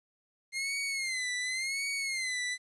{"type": "tone with vibrato", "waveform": "sawtooth", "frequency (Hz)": 2105, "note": "C7", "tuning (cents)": 10, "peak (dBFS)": -28, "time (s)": [0.52, 2.58], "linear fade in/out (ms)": 50, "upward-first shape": "sine", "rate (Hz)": 0.91, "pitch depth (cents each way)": 110, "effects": ["resampled to 24000 Hz", "11-bit"]}